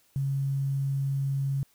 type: tone with quantisation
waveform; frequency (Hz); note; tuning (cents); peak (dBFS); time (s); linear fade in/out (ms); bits
sine; 137.4; C#3; -15; -25; 0.16-1.63; 0; 9
effects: white hiss -65 dBFS RMS until 1.74 s